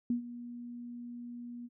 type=tone with ADSR envelope; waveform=sine; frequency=240.3 Hz; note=B3; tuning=47 cents flat; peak=-26 dBFS; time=0.1-1.69 s; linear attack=3 ms; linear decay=110 ms; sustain=-15 dB; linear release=39 ms; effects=none